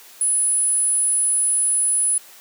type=tone; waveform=sine; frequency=10080 Hz; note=D#9; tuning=21 cents sharp; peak=-16 dBFS; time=0.21-2.18 s; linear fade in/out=2 ms; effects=white hiss -45 dBFS RMS until 2.4 s + high-pass 300 Hz 12 dB/octave